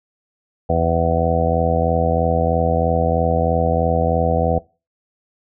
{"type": "harmonic tone", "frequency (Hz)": 83.1, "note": "E2", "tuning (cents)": 15, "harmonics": [1, 2, 3, 4, 5, 6, 7, 8, 9], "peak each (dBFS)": [-21, -23, -27, -31, -31, -20, -27, -22, -22], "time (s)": [0.69, 4.59], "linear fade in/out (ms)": 10, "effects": ["noise-tail reverb RT60 0.3 s tail -22 dB re dry"]}